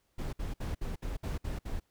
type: noise bursts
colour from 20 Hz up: brown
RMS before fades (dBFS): -35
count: 8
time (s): 0.18-1.8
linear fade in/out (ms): 10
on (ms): 150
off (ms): 60
effects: pink hiss -75 dBFS RMS until 1.9 s